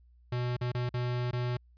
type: tone with dropouts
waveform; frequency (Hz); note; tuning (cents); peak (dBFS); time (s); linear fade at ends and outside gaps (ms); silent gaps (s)
square; 122.9; B2; -8; -30; 0.32-1.57; 5; 0.567-0.611 / 0.719-0.747 / 0.892-0.94 / 1.311-1.33
effects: added 60 Hz sine -57 dBFS peak until 1.77 s + resampled to 11025 Hz